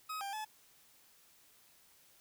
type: tone with pitch steps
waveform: 40% pulse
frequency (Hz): 1267 / 794 / 861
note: D#6 / G5 / A5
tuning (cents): +31 / +22 / -38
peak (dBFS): -38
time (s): 0.09-0.45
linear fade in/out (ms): 10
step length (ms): 120
effects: white hiss -65 dBFS RMS until 2.2 s